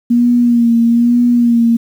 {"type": "tone with vibrato", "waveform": "sine", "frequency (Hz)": 236.9, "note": "A#3", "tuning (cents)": 28, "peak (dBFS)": -7, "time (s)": [0.1, 1.77], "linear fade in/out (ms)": 10, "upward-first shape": "sine", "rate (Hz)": 1.1, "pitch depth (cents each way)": 37, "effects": ["7-bit"]}